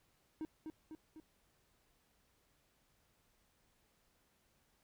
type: tone with echo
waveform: triangle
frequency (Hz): 314.5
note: D#4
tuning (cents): +19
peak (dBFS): -37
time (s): 0.41-0.45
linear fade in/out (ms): 0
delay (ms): 250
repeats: 3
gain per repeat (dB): -4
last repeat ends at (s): 1.2
effects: pink hiss -75 dBFS RMS until 4.83 s